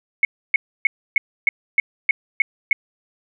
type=tone bursts; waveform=sine; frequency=2196 Hz; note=C#7; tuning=17 cents flat; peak=-11 dBFS; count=9; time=0.23-2.73 s; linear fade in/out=2 ms; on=20 ms; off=290 ms; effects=none